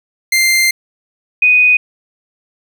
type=tone pair in turn; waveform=sawtooth / sine; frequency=2093 / 2489 Hz; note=C7 / D#7; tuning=0 / 0 cents; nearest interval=minor third; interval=300 cents; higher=second; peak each=-6 dBFS; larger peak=neither; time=0.32-0.71 / 1.42-1.77 s; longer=first; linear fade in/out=5 ms; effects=8-bit